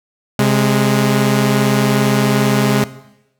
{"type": "tone pair together", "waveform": "sawtooth", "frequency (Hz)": [132.63, 207.7], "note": ["C3", "G#3"], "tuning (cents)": [24, 0], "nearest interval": "minor sixth", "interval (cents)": 776, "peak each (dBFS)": -10, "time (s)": [0.39, 2.84], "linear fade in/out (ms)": 2, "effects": ["noise-tail reverb RT60 0.9 s tail -17 dB re dry"]}